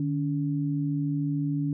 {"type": "tone pair together", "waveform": "sine", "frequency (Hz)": [150, 283.7], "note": ["D3", "C#4"], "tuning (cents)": [37, 40], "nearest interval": "major seventh", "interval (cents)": 1103, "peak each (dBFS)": [-27, -28], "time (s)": [0, 1.73], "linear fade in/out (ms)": 2, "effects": []}